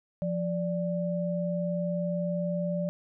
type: tone pair together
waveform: sine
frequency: 174.61 / 586.6 Hz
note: F3 / D5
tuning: 0 / -2 cents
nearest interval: octave + major sixth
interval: 2098 cents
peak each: -29 / -31 dBFS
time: 0.22-2.89 s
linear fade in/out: 0 ms
effects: none